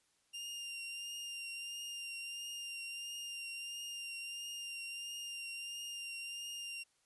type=tone with vibrato; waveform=sawtooth; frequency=2794 Hz; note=F7; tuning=in tune; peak=-39 dBFS; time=0.33-6.84 s; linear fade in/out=20 ms; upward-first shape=triangle; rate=1.5 Hz; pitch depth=27 cents each way; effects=white hiss -75 dBFS RMS until 7.05 s + resampled to 24000 Hz